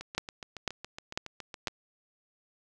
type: two click trains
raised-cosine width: 0.2 ms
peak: -23 / -12 dBFS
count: 13 / 4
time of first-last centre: 0.01-1.681 / 0.18-1.673 s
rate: 7.18 / 2.01 Hz
effects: none